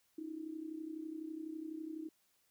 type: tone with amplitude modulation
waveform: sine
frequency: 316.5 Hz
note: D#4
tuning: 30 cents sharp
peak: -38 dBFS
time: 0.18-2.09 s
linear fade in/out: 5 ms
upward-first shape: sine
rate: 32 Hz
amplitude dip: 75%
effects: white hiss -75 dBFS RMS until 2.5 s